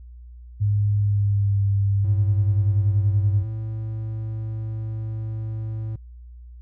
sine tone with pitch glide, 102.9 to 99.62 Hz, G#2 to G2, -16 to +28 cents, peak -17 dBFS, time 0.6-3.44 s, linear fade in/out 20 ms, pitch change -56 cents, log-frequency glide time 0.97-1.63 s
triangle tone, 110 Hz, A2, in tune, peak -24 dBFS, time 2.04-5.96 s, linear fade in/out 5 ms
effects added 60 Hz sine -39 dBFS peak until 6.61 s

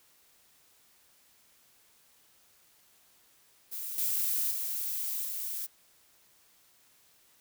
violet noise with level steps, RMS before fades -38 / -30 / -34 / -36 dBFS, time 3.71-5.67 s, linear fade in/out 20 ms, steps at 3.98 / 4.51 / 5.25 s, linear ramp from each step 2 ms, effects white hiss -64 dBFS RMS until 7.4 s

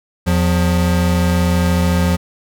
square tone pair together, 83.8 / 177.23 Hz, E2 / F3, +29 / +26 cents, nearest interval octave + minor second, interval 1297 cents, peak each -16 dBFS, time 0.26-2.17 s, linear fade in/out 20 ms, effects none

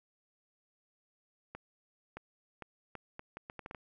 accelerating click train, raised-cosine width 0.5 ms, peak -28 dBFS, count 11, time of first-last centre 1.55-3.748 s, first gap 620 ms, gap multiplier 0.73, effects none

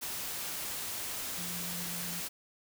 sine tone in noise, 174.61 Hz, F3, in tune, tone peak -43 dBFS, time 1.37-2.21 s, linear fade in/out 20 ms, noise white, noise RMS -38 dBFS, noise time 0.01-2.29 s, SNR -8 dB, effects none

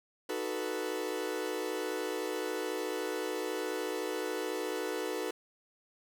40% pulse chord, B dominant seventh, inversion first, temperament equal, 311.1 / 370 / 440 / 493.9 Hz, D#4 / F#4 / A4 / B4, 0 / 0 / 0 / 0 cents, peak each -40 / -38 / -37 / -38 dBFS, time 0.29-5.31 s, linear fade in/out 5 ms, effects none

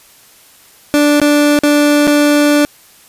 30% pulse tone with dropouts, 293.2 Hz, D4, 3 cents flat, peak -5 dBFS, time 0.94-2.65 s, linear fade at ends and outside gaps 0 ms, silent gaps 1.2-1.216 / 1.589-1.635 / 2.07-2.076 s, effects white hiss -44 dBFS RMS until 3.08 s + resampled to 32000 Hz

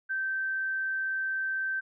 sine tone, 1554 Hz, G6, 16 cents flat, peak -28 dBFS, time 0.09-1.81 s, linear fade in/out 20 ms, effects none

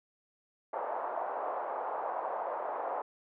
pink band-pass noise, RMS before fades -36 dBFS, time 0.73-3.02 s, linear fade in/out 5 ms, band 590 to 1000 Hz, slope 24 dB/octave, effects none

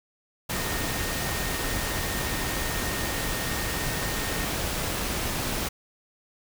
sine tone in noise, 1843 Hz, A#6, 20 cents flat, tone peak -37 dBFS, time 0.52-4.46 s, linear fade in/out 10 ms, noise pink, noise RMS -29 dBFS, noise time 0.49-5.69 s, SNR -11 dB, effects none

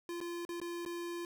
square tone with dropouts, 344.7 Hz, F4, 23 cents flat, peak -39 dBFS, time 0.09-1.25 s, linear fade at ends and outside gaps 1 ms, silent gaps 0.204-0.212 / 0.451-0.491 / 0.601-0.615 / 0.851-0.861 s, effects none

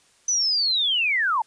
sine linear sweep, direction down, 6090 to 839 Hz, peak -19 dBFS, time 0.28-1.42 s, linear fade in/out 5 ms, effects white hiss -59 dBFS RMS until 1.46 s + resampled to 22050 Hz

